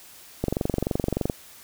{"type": "click train", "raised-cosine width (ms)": 2, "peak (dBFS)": -10, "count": 21, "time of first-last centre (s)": [0.44, 1.298], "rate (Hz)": 23.3, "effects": ["white hiss -48 dBFS RMS until 1.63 s"]}